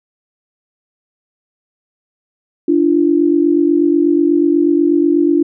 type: tone pair together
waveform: sine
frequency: 293.7 / 341.9 Hz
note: D4 / F4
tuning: 0 / -37 cents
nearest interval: minor third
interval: 263 cents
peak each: -12 dBFS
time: 2.68-5.43 s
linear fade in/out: 5 ms
effects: none